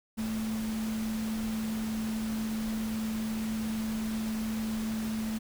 sine tone in noise, 220 Hz, A3, in tune, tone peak -30 dBFS, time 0.17-5.39 s, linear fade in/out 20 ms, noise pink, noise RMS -42 dBFS, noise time 0.17-5.39 s, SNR +9 dB, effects none

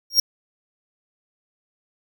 45% pulse tone with exponential growth, 5580 Hz, F8, 2 cents flat, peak -9 dBFS, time 0.1-0.2 s, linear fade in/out 5 ms, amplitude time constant 21 ms, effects none

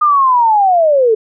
sine linear sweep, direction down, 1230 to 423.2 Hz, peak -7 dBFS, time 0.01-1.15 s, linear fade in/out 10 ms, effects none

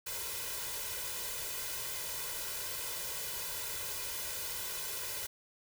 white noise with comb filter, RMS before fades -39 dBFS, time 0.06-5.27 s, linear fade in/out 10 ms, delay 2 ms, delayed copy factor +0.85, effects none

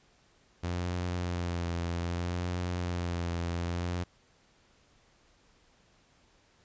sawtooth tone with vibrato, 87.31 Hz, F2, in tune, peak -27 dBFS, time 0.63-4.04 s, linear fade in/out 10 ms, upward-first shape sine, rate 0.63 Hz, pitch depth 35 cents each way, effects pink hiss -65 dBFS RMS until 6.64 s + resampled to 16000 Hz

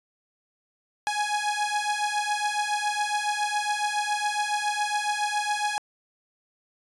sawtooth beating tone pair, 830.6 / 837.8 Hz, G#5 / G#5, 0 / +15 cents, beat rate 7.2 Hz, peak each -24 dBFS, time 1.07-5.78 s, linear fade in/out 0 ms, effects resampled to 24000 Hz

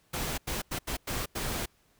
pink noise bursts at uneven times, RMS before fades -33 dBFS, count 6, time 0.13-0.38 / 0.47-0.62 / 0.71-0.79 / 0.87-0.97 / 1.07-1.26 / 1.35-1.66 s, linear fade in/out 10 ms, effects pink hiss -67 dBFS RMS until 1.99 s

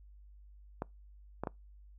clicks, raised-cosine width 1 ms, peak -21 dBFS, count 3, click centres 0.821 / 1.436 / 1.472 s, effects noise-tail reverb RT60 0.2 s tail -25 dB re dry + added 50 Hz sine -53 dBFS peak until 1.98 s

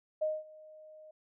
sine tone with ADSR envelope, 620 Hz, D#5, 6 cents flat, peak -27 dBFS, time 0.21-1.11 s, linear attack 14 ms, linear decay 210 ms, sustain -23 dB, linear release 5 ms, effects none

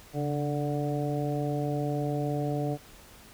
harmonic tone with a mistuned harmonic, 146.83 Hz, D3, in tune, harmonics 1 / 2 / 3 / 4 / 5, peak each -30 / -33 / -35 / -36 / -37 dBFS, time 0.13-2.78 s, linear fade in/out 50 ms, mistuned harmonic 1, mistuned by -55 cents, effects pink hiss -52 dBFS RMS until 3.33 s

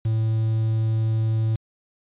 triangle tone with quantisation, 111 Hz, A2, 16 cents sharp, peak -17 dBFS, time 0.05-1.56 s, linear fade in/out 5 ms, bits 7, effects resampled to 8000 Hz

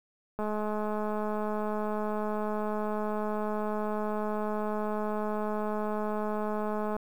click train, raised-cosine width 1 ms, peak -20 dBFS, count 1395, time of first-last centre 0.39-6.965 s, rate 212 Hz, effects 9-bit

